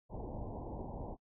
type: low-pass noise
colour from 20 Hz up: pink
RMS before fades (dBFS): -43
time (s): 0.09-1.17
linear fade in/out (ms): 50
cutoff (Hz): 970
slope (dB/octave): 96
effects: noise-tail reverb RT60 0.1 s tail -23 dB re dry